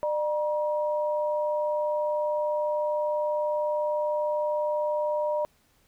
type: tone pair together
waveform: sine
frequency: 600 / 953.1 Hz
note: D5 / A#5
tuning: +37 / +38 cents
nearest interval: minor sixth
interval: 801 cents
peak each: -25 / -31 dBFS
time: 0.03-5.45 s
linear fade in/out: 0 ms
effects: pink hiss -65 dBFS RMS until 5.87 s